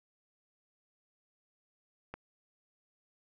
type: click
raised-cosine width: 0.5 ms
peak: -26 dBFS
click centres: 2.14 s
effects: none